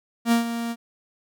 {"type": "tone with ADSR envelope", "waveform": "45% pulse", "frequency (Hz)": 233.1, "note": "A#3", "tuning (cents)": 0, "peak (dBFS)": -15, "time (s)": [0.25, 0.76], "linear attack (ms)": 68, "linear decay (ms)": 120, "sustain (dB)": -11, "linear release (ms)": 49, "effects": []}